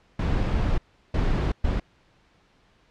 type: noise bursts at uneven times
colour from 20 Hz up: brown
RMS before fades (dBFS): -23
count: 3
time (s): 0.19-0.78 / 1.14-1.52 / 1.64-1.8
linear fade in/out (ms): 5
effects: pink hiss -61 dBFS RMS until 2.9 s + low-pass 4000 Hz 12 dB/octave